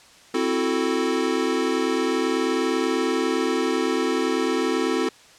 square chord, F# half-diminished seventh, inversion second, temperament equal, 261.6 / 329.6 / 370 / 440 Hz, C4 / E4 / F#4 / A4, 0 / 0 / 0 / 0 cents, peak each -27 dBFS, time 0.34-5.09 s, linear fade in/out 5 ms, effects white hiss -50 dBFS RMS until 5.38 s + low-pass 7000 Hz 12 dB/octave

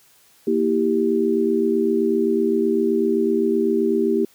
sine chord, E diminished, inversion second, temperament equal with one note detuned, 233.1 / 324.2 / 392 Hz, Bb3 / E4 / G4, 0 / -29 / 0 cents, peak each -22 / -22 / -19 dBFS, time 0.47-4.25 s, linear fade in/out 5 ms, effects white hiss -55 dBFS RMS until 4.34 s + high-pass 60 Hz 12 dB/octave

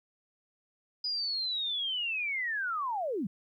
sine linear sweep, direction down, 4978 to 163.3 Hz, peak -30 dBFS, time 1.04-3.27 s, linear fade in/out 5 ms, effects 12-bit

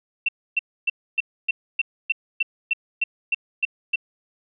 sine tone bursts, 2700 Hz, E7, 41 cents sharp, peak -17 dBFS, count 13, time 0.26-3.958 s, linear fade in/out 5 ms, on 26 ms, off 280 ms, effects none

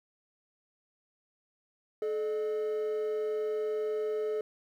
triangle tone pair together, 430 / 608.1 Hz, A4 / D#5, -40 / -40 cents, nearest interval tritone, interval 600 cents, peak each -27 / -37 dBFS, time 2.02-4.41 s, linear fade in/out 2 ms, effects tanh soft clip ceiling -23 dBFS + 11-bit

